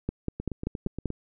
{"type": "two click trains", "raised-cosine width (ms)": 3, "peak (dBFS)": [-15, -20], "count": [6, 7], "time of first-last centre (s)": [[0.09, 1.057], [0.4, 1.103]], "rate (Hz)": [5.17, 8.53], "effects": []}